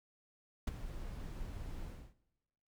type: noise with ADSR envelope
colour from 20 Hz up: brown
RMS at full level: -29 dBFS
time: 0.67-2.14 s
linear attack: 6 ms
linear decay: 19 ms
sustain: -15 dB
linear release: 290 ms
effects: noise-tail reverb RT60 1.0 s tail -19 dB re dry

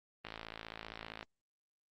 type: click train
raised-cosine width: 0.3 ms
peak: -27 dBFS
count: 55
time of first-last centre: 0.25-1.228 s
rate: 55.2 Hz
effects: Opus 24 kbps

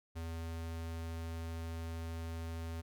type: tone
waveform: square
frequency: 82.41 Hz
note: E2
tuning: in tune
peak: -40 dBFS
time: 0.15-2.82 s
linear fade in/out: 20 ms
effects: none

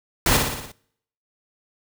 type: noise with echo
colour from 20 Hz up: pink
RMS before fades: -18 dBFS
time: 0.26-0.37 s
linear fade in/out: 2 ms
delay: 58 ms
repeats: 6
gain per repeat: -4 dB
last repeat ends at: 0.718 s
effects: noise-tail reverb RT60 0.7 s tail -24 dB re dry

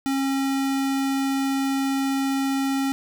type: tone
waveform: square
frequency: 271.5 Hz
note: C#4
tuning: 36 cents flat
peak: -22 dBFS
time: 0.06-2.92 s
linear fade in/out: 0 ms
effects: none

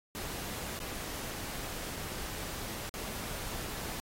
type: noise with dropouts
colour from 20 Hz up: pink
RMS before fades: -40 dBFS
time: 0.15-4 s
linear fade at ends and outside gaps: 0 ms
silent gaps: 0.791-0.802 / 1.962-1.965 / 2.893-2.94 s
effects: AAC 48 kbps

